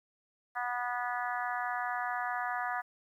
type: harmonic tone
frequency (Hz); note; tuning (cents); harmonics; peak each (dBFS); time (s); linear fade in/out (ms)
244.7; B3; -16; 3 / 4 / 5 / 6 / 7 / 8; -36 / -39 / -39 / -41 / -39 / -45; 0.55-2.82; 20
effects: 11-bit